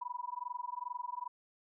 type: tone with amplitude modulation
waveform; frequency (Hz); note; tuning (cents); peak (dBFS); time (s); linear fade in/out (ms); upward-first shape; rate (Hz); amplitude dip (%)
sine; 980; B5; -14; -34; 0.01-1.28; 10; sine; 22.4; 100
effects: none